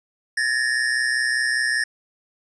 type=tone pair together; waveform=square; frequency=1713 / 1838 Hz; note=A6 / A#6; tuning=-47 / -25 cents; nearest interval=minor second; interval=122 cents; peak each=-23 dBFS; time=0.37-1.84 s; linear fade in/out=5 ms; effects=resampled to 22050 Hz